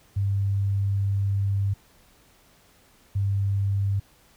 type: tone pair in turn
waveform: sine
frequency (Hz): 99.1 / 99.1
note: G2 / G2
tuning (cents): +19 / +19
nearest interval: unison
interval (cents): 0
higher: neither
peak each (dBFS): -21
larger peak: neither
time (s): 0.16-1.74 / 3.15-4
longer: first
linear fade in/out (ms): 10
effects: pink hiss -58 dBFS RMS until 4.36 s